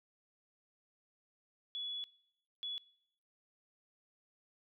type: tone bursts at uneven times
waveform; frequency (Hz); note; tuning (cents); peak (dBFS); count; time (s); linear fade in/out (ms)
sine; 3400; G#7; +40; -38; 2; 1.75-2.04 / 2.63-2.78; 0
effects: noise-tail reverb RT60 0.8 s tail -23 dB re dry